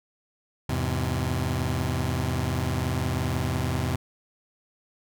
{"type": "chord", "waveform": "sawtooth", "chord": "E augmented", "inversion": "none", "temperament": "just", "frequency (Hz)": [82.41, 103.01, 128.76], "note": ["E2", "G#2", "B#2"], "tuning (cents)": [0, -14, -27], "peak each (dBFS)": [-25, -27, -24], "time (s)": [0.69, 3.96], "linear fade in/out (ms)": 5, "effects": []}